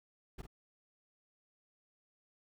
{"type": "noise with echo", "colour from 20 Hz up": "brown", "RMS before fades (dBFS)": -43, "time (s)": [0.38, 0.42], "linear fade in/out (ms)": 10, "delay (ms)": 48, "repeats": 1, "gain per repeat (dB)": -7, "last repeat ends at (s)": 0.468, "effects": []}